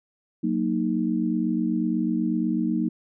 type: chord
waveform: sine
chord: D# minor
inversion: first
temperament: equal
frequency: 185 / 233.1 / 311.1 Hz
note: F#3 / A#3 / D#4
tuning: 0 / 0 / 0 cents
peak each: -27 / -25 / -26 dBFS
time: 0.43-2.89 s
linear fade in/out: 10 ms
effects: none